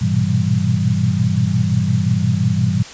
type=tone cluster; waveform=sine; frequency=100.5 / 118 / 123.7 / 161.7 / 191.7 Hz; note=G2 / A#2 / B2 / E3 / G3; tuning=+44 / +22 / +3 / -33 / -38 cents; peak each=-20 dBFS; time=0.01-2.83 s; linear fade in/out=10 ms; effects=white hiss -35 dBFS RMS until 2.93 s + resampled to 16000 Hz